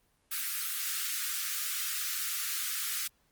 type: high-pass noise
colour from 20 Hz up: white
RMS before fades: -34 dBFS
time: 0.31-3.08 s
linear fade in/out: 10 ms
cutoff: 1200 Hz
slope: 96 dB/octave
effects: pink hiss -71 dBFS RMS until 3.31 s + Opus 24 kbps